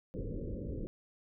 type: low-pass noise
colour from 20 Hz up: pink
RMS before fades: -39 dBFS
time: 0.14-0.87 s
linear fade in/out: 0 ms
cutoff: 550 Hz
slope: 96 dB/octave
effects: none